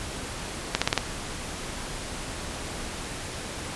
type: accelerating click train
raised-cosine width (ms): 0.2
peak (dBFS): -3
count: 5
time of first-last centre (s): 0.75-0.977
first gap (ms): 66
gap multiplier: 0.9
effects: pink hiss -35 dBFS RMS until 3.75 s + resampled to 24000 Hz